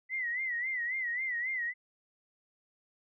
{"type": "tone with vibrato", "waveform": "sine", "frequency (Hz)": 1988, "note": "B6", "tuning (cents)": 11, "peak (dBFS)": -31, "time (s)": [0.09, 1.74], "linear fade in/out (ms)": 50, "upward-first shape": "sine", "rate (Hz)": 3.7, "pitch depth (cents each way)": 110, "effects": []}